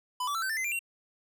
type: tone with pitch steps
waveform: square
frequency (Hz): 999 / 1154.2 / 1333.5 / 1540.7 / 1780 / 2057 / 2376 / 2745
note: B5 / D6 / E6 / G6 / A6 / C7 / D7 / F7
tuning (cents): +20 / -30 / +20 / -30 / +20 / -30 / +20 / -31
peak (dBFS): -30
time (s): 0.2-0.792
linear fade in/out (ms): 5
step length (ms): 74
effects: none